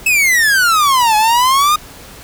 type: exponential two-way sweep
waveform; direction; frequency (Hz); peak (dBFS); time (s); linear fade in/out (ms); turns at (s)
45% pulse; down then up; 2630 to 842 to 1243; -9; 0.06-1.76; 5; 1.16
effects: pink hiss -36 dBFS RMS until 2.23 s